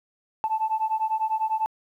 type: beating tone pair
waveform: sine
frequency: 872 / 882 Hz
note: A5 / A5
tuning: -16 / +4 cents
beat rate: 10 Hz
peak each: -25 dBFS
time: 0.44-1.66 s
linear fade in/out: 0 ms
effects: tanh soft clip ceiling -16 dBFS + 10-bit